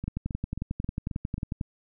two click trains, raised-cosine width 5 ms, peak -17 / -21 dBFS, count 18 / 6, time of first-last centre 0.08-1.612 / 0.04-1.38 s, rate 11.1 / 3.73 Hz, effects none

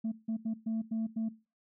sine tone bursts at uneven times, 223.3 Hz, A3, 26 cents sharp, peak -28 dBFS, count 6, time 0.04-0.12 / 0.28-0.37 / 0.45-0.54 / 0.66-0.82 / 0.91-1.07 / 1.16-1.29 s, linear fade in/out 10 ms, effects noise-tail reverb RT60 0.3 s tail -19 dB re dry + tanh soft clip ceiling -28 dBFS

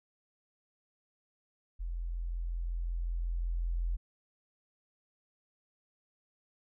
sine tone with level ramp, 42.72 Hz, F1, 37 cents flat, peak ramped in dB -34 to -29 dBFS, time 1.79-3.97 s, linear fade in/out 20 ms, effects none

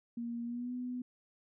sine tone with pitch glide, 235.4 to 248.7 Hz, A#3 to B3, +17 to +12 cents, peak -36 dBFS, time 0.17-1.02 s, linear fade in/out 5 ms, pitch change +95 cents, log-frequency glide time 0.44-0.73 s, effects none

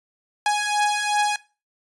sawtooth beating tone pair, 830.6 / 833.3 Hz, G#5 / G#5, 0 / +6 cents, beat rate 2.7 Hz, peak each -20 / -18 dBFS, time 0.46-1.36 s, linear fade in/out 2 ms, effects noise-tail reverb RT60 0.3 s tail -18 dB re dry + resampled to 24000 Hz

